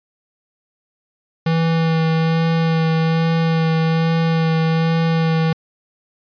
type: tone with vibrato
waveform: square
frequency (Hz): 162.9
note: E3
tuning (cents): -20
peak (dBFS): -15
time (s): 1.46-5.53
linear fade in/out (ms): 5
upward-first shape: sine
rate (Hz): 1.2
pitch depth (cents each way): 15
effects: resampled to 11025 Hz